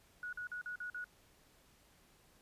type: tone bursts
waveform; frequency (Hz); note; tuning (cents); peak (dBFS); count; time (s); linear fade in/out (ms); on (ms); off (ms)
sine; 1461; F#6; -22; -40; 6; 0.23-1.043; 2; 98; 45
effects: pink hiss -67 dBFS RMS until 2.41 s + resampled to 32000 Hz